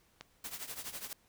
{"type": "click", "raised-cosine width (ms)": 0.2, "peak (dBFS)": -27, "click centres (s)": 0.21}
{"type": "noise with tremolo", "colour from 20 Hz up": "white", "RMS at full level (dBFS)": -40, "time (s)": [0.44, 1.13], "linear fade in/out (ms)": 2, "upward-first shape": "triangle", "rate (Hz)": 12, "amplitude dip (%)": 85}
{"effects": ["pink hiss -69 dBFS RMS until 1.28 s"]}